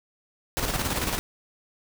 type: noise with tremolo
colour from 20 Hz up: pink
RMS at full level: -26 dBFS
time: 0.57-1.19 s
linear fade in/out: 0 ms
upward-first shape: square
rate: 18 Hz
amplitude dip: 45%
effects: none